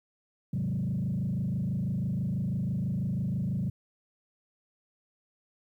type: tone with frequency modulation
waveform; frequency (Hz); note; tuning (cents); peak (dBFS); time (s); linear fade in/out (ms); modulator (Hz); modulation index
sine; 156.4; D#3; +9; -26; 0.53-3.7; 5; 26.1; 1.9
effects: tanh soft clip ceiling -24 dBFS + 11-bit